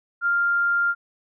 sine tone, 1396.9 Hz, F6, in tune, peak -18 dBFS, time 0.21-0.95 s, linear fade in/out 50 ms, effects none

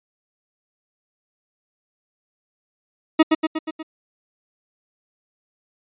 40% pulse tone with echo, 316.3 Hz, D#4, 29 cents sharp, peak -8 dBFS, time 3.19-3.23 s, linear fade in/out 10 ms, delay 120 ms, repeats 5, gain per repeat -4 dB, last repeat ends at 3.83 s, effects resampled to 8000 Hz

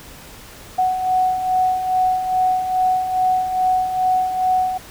sine beating tone pair, 740 / 742.4 Hz, F#5 / F#5, 0 / +6 cents, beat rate 2.4 Hz, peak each -24 / -16 dBFS, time 0.78-4.78 s, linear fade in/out 10 ms, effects pink hiss -40 dBFS RMS until 4.9 s

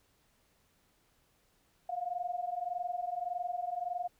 sine tone pair together, 698.5 / 720.2 Hz, F5 / F#5, 0 / -47 cents, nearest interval minor second, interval 53 cents, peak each -37 / -36 dBFS, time 1.89-4.08 s, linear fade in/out 5 ms, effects pink hiss -71 dBFS RMS until 4.19 s

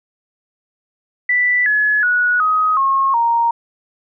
sine tone with pitch steps, 1975.5 / 1700 / 1463 / 1258.9 / 1083.4 / 932.3 Hz, B6 / G#6 / F#6 / D#6 / C#6 / A#5, 0 / +40 / -20 / +20 / -40 / 0 cents, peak -12 dBFS, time 1.29-3.51 s, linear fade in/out 5 ms, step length 370 ms, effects none

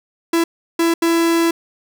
45% pulse tone bursts at uneven times, 333.9 Hz, E4, 22 cents sharp, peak -13 dBFS, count 3, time 0.33-0.44 / 0.79-0.94 / 1.02-1.51 s, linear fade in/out 5 ms, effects none

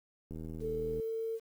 click train, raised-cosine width 3 ms, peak -31 dBFS, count 56, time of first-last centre 0.31-0.998 s, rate 79.9 Hz
sine tone with pitch glide, 440 to 450.5 Hz, A4 to A4, 0 to +41 cents, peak -33 dBFS, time 0.6-1.4 s, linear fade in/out 50 ms, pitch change +41 cents, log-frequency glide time 0.73-1.12 s
effects 10-bit

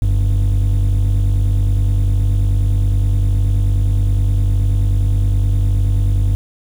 triangle tone pair together, 46.46 / 97.7 Hz, F#1 / G2, +8 / -5 cents, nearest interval octave + minor second, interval 1287 cents, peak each -11 dBFS, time 0.02-6.35 s, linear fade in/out 0 ms, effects tanh soft clip ceiling -7 dBFS + 7-bit

